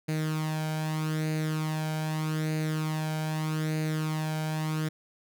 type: tone with flanger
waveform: sawtooth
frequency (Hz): 156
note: D#3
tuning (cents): +5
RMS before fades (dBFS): -30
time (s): 0.08-4.89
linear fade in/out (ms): 10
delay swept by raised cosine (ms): 0.45 to 1.31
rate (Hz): 0.81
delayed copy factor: +0.6
effects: none